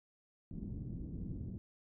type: low-pass noise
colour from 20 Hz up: white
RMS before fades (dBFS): -43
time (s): 0.51-1.58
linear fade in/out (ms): 0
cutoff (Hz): 240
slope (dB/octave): 24
effects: none